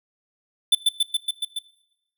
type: tone with echo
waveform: square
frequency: 3520 Hz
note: A7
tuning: in tune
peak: -13 dBFS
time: 0.72-0.75 s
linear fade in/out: 5 ms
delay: 140 ms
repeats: 6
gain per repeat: -2 dB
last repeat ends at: 1.59 s
effects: noise-tail reverb RT60 0.9 s tail -20 dB re dry